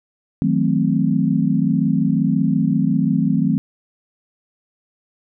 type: chord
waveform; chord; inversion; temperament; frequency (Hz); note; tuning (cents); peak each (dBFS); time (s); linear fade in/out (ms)
sine; D# diminished seventh; none; equal with one note detuned; 159.38 / 185 / 220 / 261.6; D#3 / F#3 / A3 / C4; +42 / 0 / 0 / 0; -20; 0.42-3.58; 0
effects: none